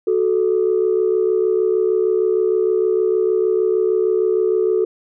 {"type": "tone pair together", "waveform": "sine", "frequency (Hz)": [370, 436.5], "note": ["F#4", "A4"], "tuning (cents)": [0, -14], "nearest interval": "minor third", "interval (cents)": 286, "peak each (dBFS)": -16, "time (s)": [0.07, 4.85], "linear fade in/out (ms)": 5, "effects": ["tanh soft clip ceiling -8 dBFS"]}